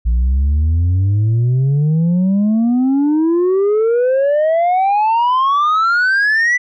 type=exponential sweep; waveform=sine; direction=up; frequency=56.3 to 2000 Hz; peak=-8 dBFS; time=0.05-6.58 s; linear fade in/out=20 ms; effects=tanh soft clip ceiling -10 dBFS